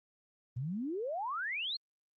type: exponential sweep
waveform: sine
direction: up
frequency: 114.4 to 4384 Hz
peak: -34 dBFS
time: 0.56-1.77 s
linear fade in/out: 10 ms
effects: Opus 24 kbps